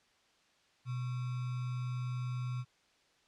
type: tone with sample-and-hold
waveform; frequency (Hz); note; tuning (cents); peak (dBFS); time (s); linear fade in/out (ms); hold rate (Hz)
sine; 125; B2; +21; -34; 0.85-2.65; 50; 1225
effects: white hiss -69 dBFS RMS until 3.27 s + low-pass 5000 Hz 12 dB/octave